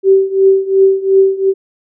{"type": "tone with tremolo", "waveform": "sine", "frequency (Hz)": 386.4, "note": "G4", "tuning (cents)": -25, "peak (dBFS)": -3, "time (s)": [0.03, 1.54], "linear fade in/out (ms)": 50, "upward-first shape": "triangle", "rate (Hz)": 2.8, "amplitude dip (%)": 90, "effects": []}